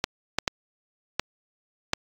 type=clicks; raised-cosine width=0.2 ms; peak=-5 dBFS; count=5; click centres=0.041 / 0.386 / 0.478 / 1.196 / 1.934 s; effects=AAC 64 kbps

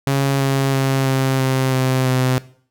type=tone with pitch steps; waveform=sawtooth; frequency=137.6 / 136.1 / 134.61 / 133.14 / 131.69 / 130.25 / 128.83 Hz; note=C#3 / C#3 / C3 / C3 / C3 / C3 / C3; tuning=-12 / -31 / +50 / +31 / +12 / -7 / -26 cents; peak=-11 dBFS; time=0.07-2.38 s; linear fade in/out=0 ms; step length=330 ms; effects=noise-tail reverb RT60 0.5 s tail -18 dB re dry

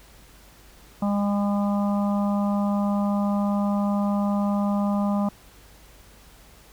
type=harmonic tone; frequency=202.8 Hz; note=G#3; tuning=41 cents flat; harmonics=1 / 3 / 4 / 5 / 6; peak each=-21 / -31 / -33 / -35 / -37 dBFS; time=1.02-5.29 s; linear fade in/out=5 ms; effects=added 50 Hz sine -52 dBFS peak until 6.72 s + pink hiss -52 dBFS RMS until 6.72 s

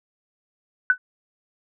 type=tone with exponential decay; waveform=sine; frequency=1500 Hz; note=F#6; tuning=23 cents sharp; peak=-9 dBFS; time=0.9-0.98 s; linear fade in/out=1 ms; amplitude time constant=16 ms; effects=none

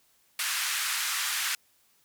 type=band-pass noise; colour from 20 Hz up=pink; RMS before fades=-30 dBFS; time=0.39-1.55 s; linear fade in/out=2 ms; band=1300 to 14000 Hz; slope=24 dB/octave; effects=white hiss -66 dBFS RMS until 2.04 s

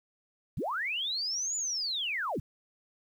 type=linear two-way sweep; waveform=sine; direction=up then down; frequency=61.3 to 7040 to 61.3 Hz; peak=-30 dBFS; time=0.57-2.4 s; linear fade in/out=5 ms; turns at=1.56 s; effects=10-bit

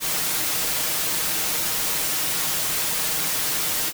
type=noise with comb filter; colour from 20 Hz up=white; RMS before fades=-24 dBFS; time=0-3.93 s; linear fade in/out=50 ms; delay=6.4 ms; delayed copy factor=+0.5; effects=none

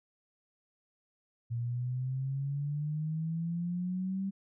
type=exponential sweep; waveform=sine; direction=up; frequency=116.54 to 196.2 Hz; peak=-31 dBFS; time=1.5-4.31 s; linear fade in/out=20 ms; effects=none

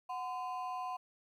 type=ring-modulated tone; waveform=triangle; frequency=880 Hz; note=A5; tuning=in tune; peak=-32 dBFS; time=0.09-0.97 s; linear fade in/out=10 ms; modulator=143 Hz; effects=12-bit

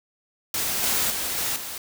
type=noise with level steps; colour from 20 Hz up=white; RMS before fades=-26 / -23 / -28 / -26 / -34 dBFS; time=0.54-1.78 s; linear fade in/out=2 ms; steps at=0.83 / 1.1 / 1.37 / 1.56 s; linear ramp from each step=2 ms; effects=none

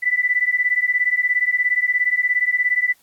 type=beating tone pair; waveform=sine; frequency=1975.5 / 1992.5 Hz; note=B6 / B6; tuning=0 / +15 cents; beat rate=17 Hz; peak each=-19 dBFS; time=0.02-2.94 s; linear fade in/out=20 ms; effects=white hiss -58 dBFS RMS until 3.02 s + AAC 64 kbps

